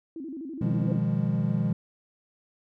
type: tone with vibrato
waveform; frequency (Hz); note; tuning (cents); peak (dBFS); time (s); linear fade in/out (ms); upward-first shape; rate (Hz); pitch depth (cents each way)
sine; 294.8; D4; +7; -34; 0.16-0.98; 2; square; 12; 180
type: chord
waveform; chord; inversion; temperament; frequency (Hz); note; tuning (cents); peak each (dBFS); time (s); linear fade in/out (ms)
triangle; F half-diminished seventh; second; equal with one note detuned; 123.47 / 155.56 / 174.61 / 203.4; Cb3 / Eb3 / F3 / Ab3; 0 / 0 / 0 / -36; -27; 0.61-1.73; 5
type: tone with exponential growth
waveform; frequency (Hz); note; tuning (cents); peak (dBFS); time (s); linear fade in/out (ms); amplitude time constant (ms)
sine; 509; C5; -48; -29; 0.75-0.92; 1; 35
effects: none